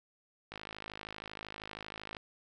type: click train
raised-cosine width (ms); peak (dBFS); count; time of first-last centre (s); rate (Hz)
0.3; -26; 88; 0.52-2.168; 52.8
effects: none